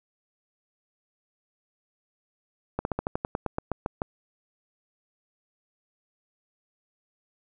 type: slowing click train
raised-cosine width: 1 ms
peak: -13 dBFS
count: 13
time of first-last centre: 2.79-4.019 s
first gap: 61 ms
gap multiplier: 1.09
effects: none